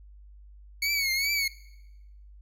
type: tone with vibrato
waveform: 25% pulse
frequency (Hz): 2217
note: C#7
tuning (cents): 0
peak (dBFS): -21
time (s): 0.82-1.48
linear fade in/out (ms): 5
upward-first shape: triangle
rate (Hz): 2.5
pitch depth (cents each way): 97
effects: noise-tail reverb RT60 1.0 s tail -21 dB re dry + added 50 Hz sine -47 dBFS peak until 2.41 s